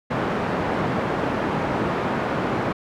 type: band-pass noise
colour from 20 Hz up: pink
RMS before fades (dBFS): -24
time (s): 0.1-2.73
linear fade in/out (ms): 10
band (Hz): 150 to 1400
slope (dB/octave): 12
effects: none